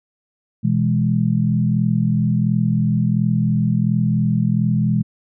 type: chord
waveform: sine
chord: E major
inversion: second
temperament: equal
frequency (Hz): 123.47 / 164.81 / 207.7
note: B2 / E3 / G#3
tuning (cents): 0 / 0 / 0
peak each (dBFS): -19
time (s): 0.63-5.03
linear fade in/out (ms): 20
effects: none